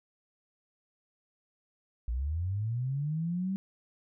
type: linear sweep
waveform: sine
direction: up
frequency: 55 to 196 Hz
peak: -29 dBFS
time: 2.08-3.56 s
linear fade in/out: 0 ms
effects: none